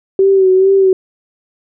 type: tone with vibrato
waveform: sine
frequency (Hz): 381.9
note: G4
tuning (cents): -45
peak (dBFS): -6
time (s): 0.19-0.93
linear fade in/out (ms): 2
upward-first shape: sine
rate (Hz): 2.3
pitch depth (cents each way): 42
effects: none